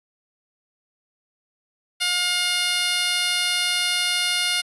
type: tone with high-pass filter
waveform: 10% pulse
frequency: 713 Hz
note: F5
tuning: 36 cents sharp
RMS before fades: -22 dBFS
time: 2-4.62 s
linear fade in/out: 20 ms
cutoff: 1700 Hz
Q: 0.5
effects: resampled to 24000 Hz